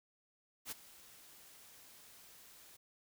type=noise with ADSR envelope; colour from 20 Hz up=white; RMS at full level=-41 dBFS; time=0.65-2.77 s; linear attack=65 ms; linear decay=16 ms; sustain=-18 dB; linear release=11 ms; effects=none